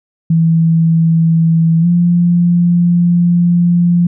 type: tone with pitch glide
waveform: sine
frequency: 164 to 173.75 Hz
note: E3 to F3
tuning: -9 to -9 cents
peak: -7 dBFS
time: 0.3-4.07 s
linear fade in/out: 5 ms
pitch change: +100 cents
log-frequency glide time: 1.81-1.86 s
effects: none